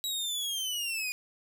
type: linear sweep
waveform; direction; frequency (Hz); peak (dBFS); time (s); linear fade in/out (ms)
sawtooth; down; 3885 to 2435; -28; 0.04-1.12; 0
effects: none